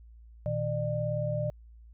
sine tone cluster, 119 / 157 / 599 Hz, A#2 / D#3 / D5, +36 / +16 / +34 cents, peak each -32 / -34 / -31 dBFS, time 0.46-1.5 s, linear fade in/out 0 ms, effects added 57 Hz sine -49 dBFS peak until 1.93 s

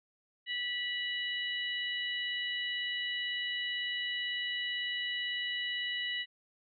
harmonic tone, 978 Hz, B5, 17 cents flat, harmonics 2 / 3 / 4, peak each -36 / -36 / -42 dBFS, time 0.46-6.26 s, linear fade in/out 50 ms, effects none

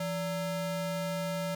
square ring-modulated tone, 373.7 Hz, F#4, 17 cents sharp, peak -29 dBFS, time 0-1.55 s, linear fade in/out 5 ms, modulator 204 Hz, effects none

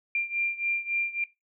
sine beating tone pair, 2381 / 2384.6 Hz, D7 / D7, +23 / +26 cents, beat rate 3.6 Hz, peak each -28 / -31 dBFS, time 0.15-1.24 s, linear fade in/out 2 ms, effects noise-tail reverb RT60 0.2 s tail -18 dB re dry

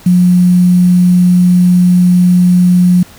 sine tone with quantisation, 179.1 Hz, F3, 44 cents sharp, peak -4 dBFS, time 0.06-3.03 s, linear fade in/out 5 ms, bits 5, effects pink hiss -38 dBFS RMS until 3.18 s

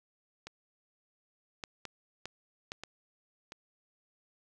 clicks, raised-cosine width 0.2 ms, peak -26 / -21 / -23 / -22 / -21 / -24 / -27 dBFS, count 7, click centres 0.47 / 1.638 / 1.853 / 2.256 / 2.719 / 2.836 / 3.521 s, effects none

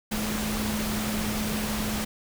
sine tone in noise, 213.4 Hz, G#3, 47 cents sharp, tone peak -29 dBFS, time 0.11-2.05 s, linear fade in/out 10 ms, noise pink, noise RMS -31 dBFS, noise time 0.11-2.05 s, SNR -1 dB, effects none

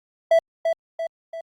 triangle tone with echo, 659.3 Hz, E5, in tune, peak -10 dBFS, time 0.31-0.39 s, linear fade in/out 5 ms, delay 340 ms, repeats 3, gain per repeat -6 dB, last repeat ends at 1.41 s, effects Opus 48 kbps

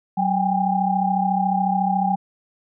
sine tone cluster, 188.4 / 780 / 814 Hz, F#3 / G5 / G#5, +32 / -9 / -35 cents, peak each -22 dBFS, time 0.17-2.16 s, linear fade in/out 10 ms, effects none

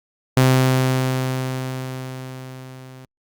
sawtooth tone with level ramp, 129.8 Hz, C3, 13 cents flat, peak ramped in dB -7 to -35 dBFS, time 0.37-3.05 s, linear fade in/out 0 ms, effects Opus 48 kbps

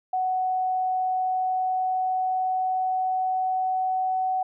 sine tone with pitch glide, 744 to 749.6 Hz, F#5 to F#5, +9 to +22 cents, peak -22 dBFS, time 0.13-4.43 s, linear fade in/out 5 ms, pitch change +13 cents, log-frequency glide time 1.08-4.24 s, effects none

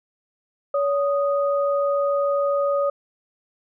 sine tone pair together, 566 / 1240.9 Hz, C#5 / D#6, +36 / -5 cents, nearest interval octave + major second, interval 1359 cents, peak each -19 / -26 dBFS, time 0.74-2.9 s, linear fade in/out 5 ms, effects none

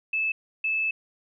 sine tone pair in turn, 2617 / 2617 Hz, E7 / E7, -13 / -13 cents, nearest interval unison, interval 0 cents, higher neither, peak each -23 dBFS, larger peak neither, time 0.13-0.32 / 0.64-0.91 s, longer second, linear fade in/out 5 ms, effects none

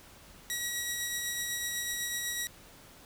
10% pulse tone with tremolo, 1918 Hz, A#6, 49 cents sharp, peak -22 dBFS, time 0.5-2.47 s, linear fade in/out 0 ms, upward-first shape triangle, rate 8 Hz, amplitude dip 30%, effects pink hiss -54 dBFS RMS until 3.05 s

